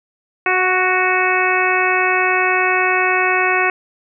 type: harmonic tone with a mistuned harmonic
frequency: 370 Hz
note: F#4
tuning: in tune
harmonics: 1 / 2 / 3 / 4 / 5 / 6 / 7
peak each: -21 / -21 / -21 / -21 / -21 / -21 / -21 dBFS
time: 0.46-3.7 s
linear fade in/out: 2 ms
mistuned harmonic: 2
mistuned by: -15 cents
effects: none